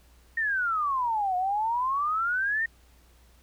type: exponential two-way sweep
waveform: sine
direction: down then up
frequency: 1864.7 to 717 to 1864.7 Hz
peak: -24 dBFS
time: 0.37-2.66 s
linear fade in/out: 5 ms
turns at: 1.36 s
effects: added 60 Hz sine -56 dBFS peak until 3.42 s + pink hiss -62 dBFS RMS until 3.42 s